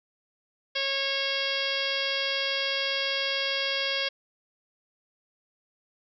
harmonic tone with a mistuned harmonic, 547 Hz, C#5, 23 cents flat, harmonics 1 / 2 / 3 / 4 / 5 / 6 / 7 / 8 / 9 / 10, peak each -34 / -41 / -35 / -34 / -35 / -31 / -39 / -40 / -34 / -41 dBFS, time 0.75-4.09 s, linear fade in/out 10 ms, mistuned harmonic 9, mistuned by -32 cents, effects none

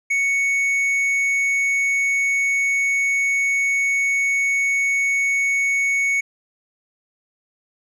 triangle tone with tanh clipping, 2220 Hz, C#7, 2 cents sharp, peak -18 dBFS, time 0.1-6.21 s, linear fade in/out 10 ms, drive 10 dB, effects none

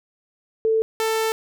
sine / sawtooth tone pair in turn, 443.7 / 443.7 Hz, A4 / A4, +14 / +14 cents, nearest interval unison, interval 0 cents, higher neither, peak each -16 dBFS, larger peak neither, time 0.65-0.82 / 1-1.32 s, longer second, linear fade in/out 0 ms, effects none

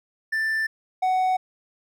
triangle tone pair in turn, 1772 / 745 Hz, A6 / F#5, +12 / +12 cents, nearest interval octave + minor third, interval 1500 cents, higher first, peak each -20 / -17 dBFS, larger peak second, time 0.32-0.67 / 1.02-1.37 s, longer neither, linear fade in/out 10 ms, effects none

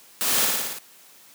white noise with echo, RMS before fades -24 dBFS, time 0.21-0.45 s, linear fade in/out 0 ms, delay 56 ms, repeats 6, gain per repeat -2 dB, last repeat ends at 0.786 s, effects white hiss -51 dBFS RMS until 1.34 s + high-pass 150 Hz 12 dB/octave

